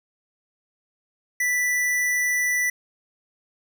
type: tone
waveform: square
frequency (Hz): 1975.5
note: B6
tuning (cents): 0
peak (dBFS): -21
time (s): 1.4-2.7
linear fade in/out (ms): 5
effects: none

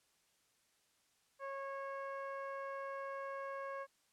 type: tone with low-pass filter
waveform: 15% pulse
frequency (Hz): 548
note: C#5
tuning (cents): -20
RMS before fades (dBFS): -44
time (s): 1.39-3.87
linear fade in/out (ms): 50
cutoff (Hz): 1300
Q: 0.89
effects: white hiss -75 dBFS RMS until 4.12 s + low-pass 10000 Hz 12 dB/octave

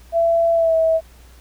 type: tone with pitch glide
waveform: sine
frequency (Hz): 670 to 648.3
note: E5 to E5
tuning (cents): +28 to -29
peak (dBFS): -13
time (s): 0.12-1.01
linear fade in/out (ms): 50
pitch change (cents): -57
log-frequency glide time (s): 0.54-0.75
effects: added 60 Hz sine -43 dBFS peak until 1.4 s + pink hiss -51 dBFS RMS until 1.4 s

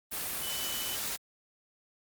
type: tone in noise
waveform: sine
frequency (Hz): 3000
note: F#7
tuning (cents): +23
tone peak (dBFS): -39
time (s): 0.41-0.97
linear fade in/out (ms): 20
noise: white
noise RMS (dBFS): -35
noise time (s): 0.11-1.17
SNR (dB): -7
effects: Opus 32 kbps

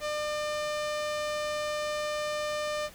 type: tone with low-pass filter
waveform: sawtooth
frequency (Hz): 600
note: D5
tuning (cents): +37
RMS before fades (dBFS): -32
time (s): 0-2.9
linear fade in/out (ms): 50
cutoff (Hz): 7300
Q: 0.81
effects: pink hiss -51 dBFS RMS until 2.94 s

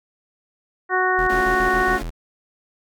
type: harmonic tone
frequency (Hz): 370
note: F#4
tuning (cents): 0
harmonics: 1 / 2 / 3 / 4 / 5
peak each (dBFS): -23 / -23 / -23 / -23 / -23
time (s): 0.89-2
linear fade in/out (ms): 50
type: tone bursts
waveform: square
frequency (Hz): 41.72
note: E1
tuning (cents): +22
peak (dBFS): -27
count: 7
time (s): 1.18-2.105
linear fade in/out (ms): 10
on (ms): 97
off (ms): 41
type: chord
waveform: sawtooth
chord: A augmented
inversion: none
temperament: equal with one note detuned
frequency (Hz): 216.5 / 277.2 / 349.2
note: A3 / C#4 / E#4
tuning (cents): -28 / 0 / 0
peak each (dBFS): -28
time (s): 1.29-2.03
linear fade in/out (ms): 10
effects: none

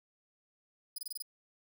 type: tone bursts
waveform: 10% pulse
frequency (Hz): 4978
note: D#8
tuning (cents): 0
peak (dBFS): -30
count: 6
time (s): 0.96-1.223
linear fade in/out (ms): 5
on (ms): 23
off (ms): 25
effects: none

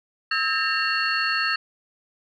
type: tone cluster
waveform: sine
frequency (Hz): 1297 / 1609 / 1817 / 2755 / 4373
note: E6 / G6 / A#6 / F7 / C#8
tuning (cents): -28 / +45 / -45 / -24 / -24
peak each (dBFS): -27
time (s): 0.31-1.56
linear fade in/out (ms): 5
effects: tanh soft clip ceiling -10 dBFS

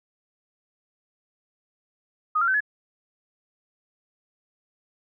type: tone with pitch steps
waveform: sine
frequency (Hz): 1244.5 / 1380.9 / 1532.2 / 1700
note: D#6 / F6 / G6 / G#6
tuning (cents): 0 / -20 / -40 / +40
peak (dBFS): -19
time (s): 2.35-2.606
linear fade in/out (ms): 10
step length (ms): 64
effects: none

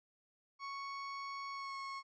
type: tone with pitch glide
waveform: 35% pulse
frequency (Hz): 1108.7 to 1094.1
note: C#6 to C#6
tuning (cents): 0 to -23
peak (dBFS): -40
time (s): 0.59-2.03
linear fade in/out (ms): 50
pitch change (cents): -23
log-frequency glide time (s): 1.52-1.76
effects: resampled to 16000 Hz

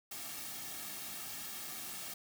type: noise with comb filter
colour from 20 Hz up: white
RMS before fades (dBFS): -44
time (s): 0.11-2.14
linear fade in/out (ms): 5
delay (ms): 2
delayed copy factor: -0.6
effects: none

